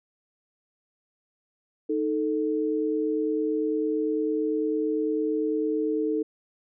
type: tone pair together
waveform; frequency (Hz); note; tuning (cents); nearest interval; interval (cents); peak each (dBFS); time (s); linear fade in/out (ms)
sine; 311.1 / 440; D#4 / A4; 0 / 0; tritone; 600; -26 / -26; 1.89-6.23; 10
effects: none